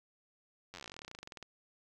slowing click train, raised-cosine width 0.2 ms, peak -29 dBFS, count 27, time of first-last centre 0.74-1.427 s, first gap 10 ms, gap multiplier 1.07, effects none

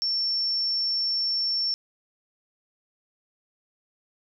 sine tone, 5430 Hz, F8, 50 cents flat, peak -23 dBFS, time 0.02-1.74 s, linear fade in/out 0 ms, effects none

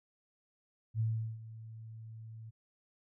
sine tone with ADSR envelope, 111.6 Hz, A2, 25 cents sharp, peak -28 dBFS, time 0.94-2.51 s, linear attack 61 ms, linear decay 380 ms, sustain -17 dB, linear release 20 ms, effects none

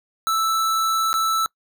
square tone with dropouts, 1318.5 Hz, E6, in tune, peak -19 dBFS, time 0.27-1.46 s, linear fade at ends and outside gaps 0 ms, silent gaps 1.13-1.14 s, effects noise-tail reverb RT60 0.1 s tail -25 dB re dry

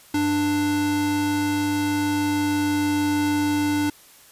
square tone pair together, 98.64 / 295.6 Hz, G2 / D4, +11 / +11 cents, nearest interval octave + perfect fifth, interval 1900 cents, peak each -32 / -21 dBFS, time 0.14-3.9 s, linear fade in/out 5 ms, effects white hiss -50 dBFS RMS until 4.31 s + resampled to 32000 Hz

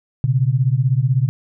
sine beating tone pair, 122.8 / 138.8 Hz, B2 / C#3, -9 / +3 cents, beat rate 16 Hz, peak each -16 / -17 dBFS, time 0.24-1.29 s, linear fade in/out 0 ms, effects none

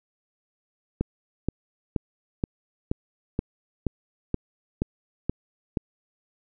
click train, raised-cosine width 3 ms, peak -11 dBFS, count 11, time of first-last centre 1.01-5.772 s, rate 2.1 Hz, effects none

